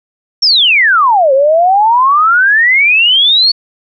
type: exponential two-way sweep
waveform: sine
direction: down then up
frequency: 5630 to 523.3 to 4484 Hz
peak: -5 dBFS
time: 0.42-3.52 s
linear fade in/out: 10 ms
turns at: 1.33 s
effects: none